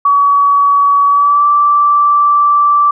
sine tone with pitch glide, 1134 to 1166.6 Hz, C#6 to D6, +39 to -12 cents, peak -6 dBFS, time 0.05-2.91 s, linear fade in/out 5 ms, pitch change +49 cents, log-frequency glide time 1.07-1.46 s, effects none

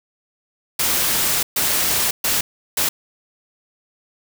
white noise bursts at uneven times, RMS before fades -19 dBFS, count 4, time 0.79-1.43 / 1.56-2.11 / 2.24-2.41 / 2.77-2.89 s, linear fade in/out 5 ms, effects none

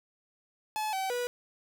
45% pulse tone with pitch steps, 859 / 766 / 488.9 Hz, A5 / G5 / B4, -42 / -40 / -18 cents, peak -30 dBFS, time 0.76-1.27 s, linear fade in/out 0 ms, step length 170 ms, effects none

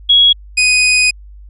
sine / sawtooth tone pair in turn, 3326 / 2492 Hz, G#7 / D#7, +2 / +2 cents, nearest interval perfect fourth, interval 500 cents, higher first, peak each -5 dBFS, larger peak neither, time 0.09-0.33 / 0.57-1.11 s, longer second, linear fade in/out 10 ms, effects added 50 Hz sine -33 dBFS peak until 1.49 s + resampled to 24000 Hz

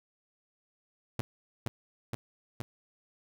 sawtooth tone with echo, 116.54 Hz, A#2, in tune, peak -25 dBFS, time 1.19-1.21 s, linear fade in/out 0 ms, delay 470 ms, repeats 3, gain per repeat -2 dB, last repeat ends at 2.62 s, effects none

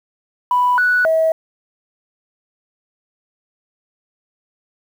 sine tone with pitch steps, 988 / 1477 / 644 Hz, B5 / F#6 / E5, 0 / -3 / -41 cents, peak -11 dBFS, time 0.51-1.32 s, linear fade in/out 2 ms, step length 270 ms, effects tanh soft clip ceiling -7 dBFS + 7-bit

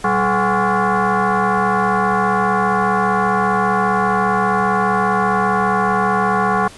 sine tone with frequency modulation, 192.5 Hz, G3, 31 cents flat, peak -13 dBFS, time 0.04-6.68 s, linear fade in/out 5 ms, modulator 310 Hz, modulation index 4.1, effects pink hiss -39 dBFS RMS until 6.77 s + resampled to 24000 Hz

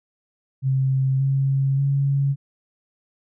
sine tone with pitch steps, 133.2 / 136.08 / 139.02 Hz, C3 / C#3 / C#3, +31 / -32 / +5 cents, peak -17 dBFS, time 0.62-2.36 s, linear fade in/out 50 ms, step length 580 ms, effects none

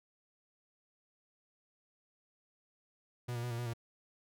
45% pulse tone with pitch steps, 122.2 / 118.6 / 122.5 / 117.2 / 121.4 / 116.4 Hz, B2 / A#2 / B2 / A#2 / B2 / A#2, -18 / +30 / -14 / +10 / -29 / -2 cents, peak -36 dBFS, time 3.28-3.736 s, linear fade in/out 10 ms, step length 76 ms, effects none

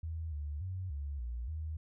sine tone with pitch steps, 80.9 / 73.5 / 92.8 / 71.2 / 59.5 / 78.5 Hz, E2 / D2 / F#2 / C#2 / A#1 / D#2, -32 / +2 / +6 / +47 / +36 / +16 cents, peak -36 dBFS, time 0.03-1.77 s, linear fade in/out 5 ms, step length 290 ms, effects none

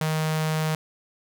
sawtooth tone with notch filter, 156.7 Hz, D#3, 13 cents sharp, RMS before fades -25 dBFS, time 0.01-0.75 s, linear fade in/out 2 ms, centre 310 Hz, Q 1.6, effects none

